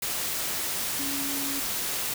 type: tone in noise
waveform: sine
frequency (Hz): 278.9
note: C#4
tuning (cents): +11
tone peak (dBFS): -34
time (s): 0.99-1.6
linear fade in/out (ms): 5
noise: white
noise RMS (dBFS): -30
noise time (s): 0.02-2.14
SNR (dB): -7
effects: none